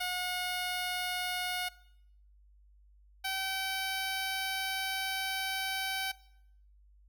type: tone pair in turn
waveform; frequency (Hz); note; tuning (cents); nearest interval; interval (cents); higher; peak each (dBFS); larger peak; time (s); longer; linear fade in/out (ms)
10% pulse; 724 / 768.4; F#5 / G5; -38 / -35; minor second; 103; second; -24 / -24; neither; 0-1.69 / 3.24-6.12; second; 10
effects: noise-tail reverb RT60 0.7 s tail -19 dB re dry + added 50 Hz sine -58 dBFS peak until 7.08 s